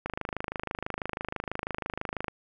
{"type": "click train", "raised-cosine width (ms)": 0.5, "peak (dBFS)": -16, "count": 59, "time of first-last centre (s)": [0.06, 2.282], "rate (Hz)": 26.1, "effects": []}